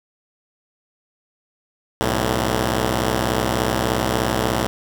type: tone pair together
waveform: 5% pulse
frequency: 63.39 / 110 Hz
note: B1 / A2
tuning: +46 / 0 cents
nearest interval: minor seventh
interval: 954 cents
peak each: -10 dBFS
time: 2.01-4.67 s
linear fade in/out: 0 ms
effects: none